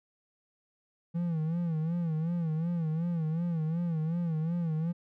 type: tone with vibrato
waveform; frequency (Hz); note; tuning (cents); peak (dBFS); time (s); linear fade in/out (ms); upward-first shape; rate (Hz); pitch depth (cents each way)
triangle; 164.81; E3; 0; -26; 1.14-4.93; 20; sine; 2.7; 100
effects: none